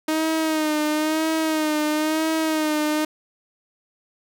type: tone with vibrato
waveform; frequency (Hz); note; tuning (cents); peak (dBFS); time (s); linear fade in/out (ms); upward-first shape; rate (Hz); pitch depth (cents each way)
sawtooth; 311.1; D#4; 0; -16; 0.08-3.05; 5; sine; 1; 48
effects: none